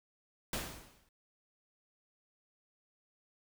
pink noise with exponential decay, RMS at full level -34 dBFS, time 0.53-1.09 s, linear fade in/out 2 ms, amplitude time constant 120 ms, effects none

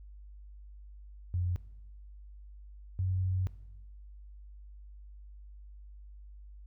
sine tone pair in turn, 89 / 92.97 Hz, F2 / F#2, +33 / +9 cents, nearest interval minor second, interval 76 cents, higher second, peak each -28 dBFS, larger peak neither, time 1.34-1.56 / 2.99-3.47 s, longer second, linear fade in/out 0 ms, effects noise-tail reverb RT60 1.0 s tail -17 dB re dry + added 50 Hz sine -47 dBFS peak until 6.66 s

